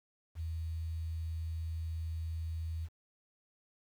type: tone with quantisation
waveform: sine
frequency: 81.4 Hz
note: E2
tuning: 21 cents flat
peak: -35 dBFS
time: 0.35-2.89 s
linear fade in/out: 50 ms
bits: 10
effects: none